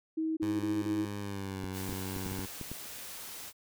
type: tone bursts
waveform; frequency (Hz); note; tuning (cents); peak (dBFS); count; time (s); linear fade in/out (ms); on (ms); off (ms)
sine; 318.7; D#4; +42; -29; 4; 0.17-1.054; 10; 200; 28
type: tone with pitch glide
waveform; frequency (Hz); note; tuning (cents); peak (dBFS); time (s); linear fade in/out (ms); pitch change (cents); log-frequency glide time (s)
15% pulse; 102 to 94.62; G#2 to F#2; -31 to +39; -30; 0.42-2.46; 5; -130; 1.18-1.63
type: clicks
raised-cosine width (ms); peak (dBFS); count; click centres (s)
3; -27; 9; 1.641 / 1.894 / 1.927 / 2.165 / 2.263 / 2.319 / 2.391 / 2.613 / 2.716
type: noise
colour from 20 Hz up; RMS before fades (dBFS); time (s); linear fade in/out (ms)
white; -44; 1.72-3.53; 50
effects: none